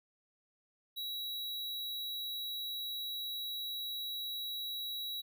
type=tone; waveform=square; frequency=3883 Hz; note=B7; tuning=30 cents flat; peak=-38 dBFS; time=0.96-5.22 s; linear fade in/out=20 ms; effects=none